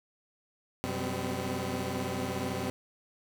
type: tone cluster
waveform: 15% pulse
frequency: 91.2 / 125.7 / 196.7 / 255.7 Hz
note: F#2 / B2 / G3 / C4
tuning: -24 / +31 / +6 / -40 cents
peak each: -31 dBFS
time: 0.84-2.7 s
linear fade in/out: 0 ms
effects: none